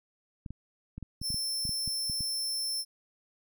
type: clicks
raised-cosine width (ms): 5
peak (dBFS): -27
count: 12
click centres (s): 0.462 / 0.506 / 0.98 / 1.027 / 1.216 / 1.304 / 1.344 / 1.653 / 1.693 / 1.877 / 2.098 / 2.207
type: tone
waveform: sawtooth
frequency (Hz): 5340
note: E8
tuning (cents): +22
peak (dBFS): -28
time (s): 1.21-2.85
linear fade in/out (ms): 50
effects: none